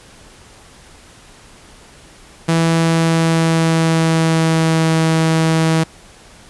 sawtooth tone with pitch glide, 164.81 to 161.33 Hz, E3 to E3, 0 to -37 cents, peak -8 dBFS, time 2.48-5.84 s, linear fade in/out 10 ms, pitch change -37 cents, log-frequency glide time 2.67-4.93 s, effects pink hiss -43 dBFS RMS until 6.49 s + resampled to 24000 Hz

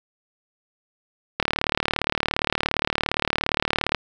click train, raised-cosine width 0.3 ms, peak -4 dBFS, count 96, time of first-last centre 1.4-3.947 s, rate 37.3 Hz, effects none

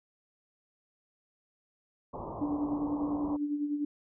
white low-pass noise, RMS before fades -40 dBFS, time 2.13-3.37 s, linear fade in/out 10 ms, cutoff 1100 Hz, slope 96 dB/octave
sine tone with tremolo, 292.6 Hz, D4, 6 cents flat, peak -27 dBFS, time 2.41-3.85 s, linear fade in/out 5 ms, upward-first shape sine, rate 10 Hz, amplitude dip 55%
effects none

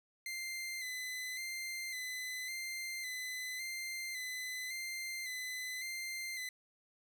sawtooth tone with vibrato, 2054 Hz, C7, 33 cents flat, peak -36 dBFS, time 0.26-6.49 s, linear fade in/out 2 ms, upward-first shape square, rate 0.9 Hz, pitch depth 32 cents each way, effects none

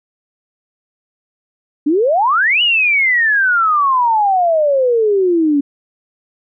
sine exponential two-way sweep, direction up then down, 277.2 to 2960 to 277.2 Hz, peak -10 dBFS, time 1.86-5.61 s, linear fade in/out 10 ms, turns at 2.62 s, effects none

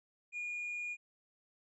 triangle tone, 2434 Hz, D#7, 39 cents flat, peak -35 dBFS, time 0.32-0.97 s, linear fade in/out 50 ms, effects tanh soft clip ceiling -32 dBFS + resampled to 24000 Hz

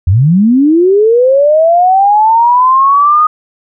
sine linear sweep, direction up, 80.1 to 1244.5 Hz, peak -4 dBFS, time 0.07-3.27 s, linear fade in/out 5 ms, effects none

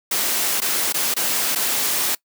white noise with dropouts, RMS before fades -21 dBFS, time 0.11-2.15 s, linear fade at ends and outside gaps 5 ms, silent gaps 0.604-0.617 / 0.925-0.942 / 1.141-1.164 / 1.551-1.557 s, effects noise-tail reverb RT60 0.1 s tail -23 dB re dry + high-pass 200 Hz 12 dB/octave

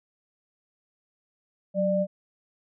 sine tone pair together, 187.4 / 595 Hz, F#3 / D5, +22 / +22 cents, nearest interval octave + minor sixth, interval 2000 cents, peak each -26 / -23 dBFS, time 1.74-2.07 s, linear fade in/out 50 ms, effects none

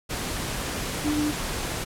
sine tone in noise, 298.7 Hz, D4, 29 cents sharp, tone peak -23 dBFS, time 1.04-1.32 s, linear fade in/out 20 ms, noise pink, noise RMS -30 dBFS, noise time 0.09-1.85 s, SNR +4 dB, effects low-pass 12000 Hz 12 dB/octave

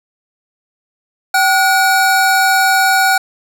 square tone pair together, 768 / 1452.4 Hz, G5 / F#6, -36 / -33 cents, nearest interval major seventh, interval 1103 cents, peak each -13 dBFS, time 1.34-3.18 s, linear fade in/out 5 ms, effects none

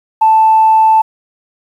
sine tone, 880 Hz, A5, in tune, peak -4 dBFS, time 0.21-1.02 s, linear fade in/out 10 ms, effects tanh soft clip ceiling 0 dBFS + 7-bit

